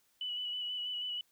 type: tone with vibrato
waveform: sine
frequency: 2960 Hz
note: F#7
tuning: in tune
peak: -35 dBFS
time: 0.21-1.21 s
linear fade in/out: 2 ms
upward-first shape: square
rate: 6.2 Hz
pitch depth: 18 cents each way
effects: white hiss -72 dBFS RMS until 1.31 s